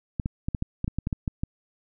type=clicks; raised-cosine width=5 ms; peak=-14 dBFS; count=12; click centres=0.198 / 0.259 / 0.485 / 0.548 / 0.624 / 0.844 / 0.879 / 0.986 / 1.071 / 1.128 / 1.278 / 1.435 s; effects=none